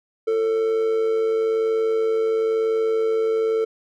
triangle tone with amplitude modulation, 445.9 Hz, A4, 23 cents sharp, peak -14 dBFS, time 0.27-3.65 s, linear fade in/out 10 ms, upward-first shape sine, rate 101 Hz, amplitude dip 45%, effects none

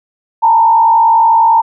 sine tone with frequency modulation, 908 Hz, A#5, 46 cents flat, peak -5 dBFS, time 0.42-1.62 s, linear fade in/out 20 ms, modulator 50.7 Hz, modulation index 0.68, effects none

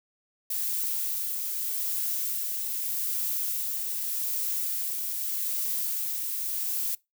violet noise with tremolo, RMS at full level -29 dBFS, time 0.5-6.95 s, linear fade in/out 5 ms, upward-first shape sine, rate 0.82 Hz, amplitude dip 25%, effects noise-tail reverb RT60 0.2 s tail -23 dB re dry

